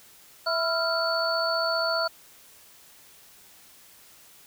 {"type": "tone cluster", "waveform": "sine", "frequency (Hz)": [658, 996, 1313, 1388, 4466], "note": ["E5", "B5", "E6", "F6", "C#8"], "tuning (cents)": [-3, 14, -7, -11, 12], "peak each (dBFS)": [-27, -36, -36, -28, -29], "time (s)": [0.46, 2.08], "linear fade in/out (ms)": 10, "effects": ["white hiss -53 dBFS RMS until 4.46 s"]}